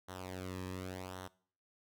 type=tone with flanger; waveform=sawtooth; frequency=92.5 Hz; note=F#2; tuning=in tune; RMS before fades=-44 dBFS; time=0.08-1.28 s; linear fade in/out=10 ms; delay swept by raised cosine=0.41 to 1.41 ms; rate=0.89 Hz; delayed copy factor=-0.75; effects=noise-tail reverb RT60 0.5 s tail -21 dB re dry